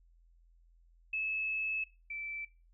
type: tone pair in turn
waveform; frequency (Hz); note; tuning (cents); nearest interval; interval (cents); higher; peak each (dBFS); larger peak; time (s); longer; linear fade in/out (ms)
sine; 2599 / 2326; E7 / D7; -25 / -17; major second; 192; first; -32 / -38; first; 1.13-1.84 / 2.1-2.45; first; 5
effects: noise-tail reverb RT60 0.3 s tail -19 dB re dry + added 42 Hz sine -61 dBFS peak until 2.73 s